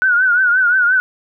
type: tone with vibrato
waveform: sine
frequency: 1475 Hz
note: F#6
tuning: 6 cents flat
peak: -10 dBFS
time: 0.02-1 s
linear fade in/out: 0 ms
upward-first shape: triangle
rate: 5.7 Hz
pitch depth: 100 cents each way
effects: none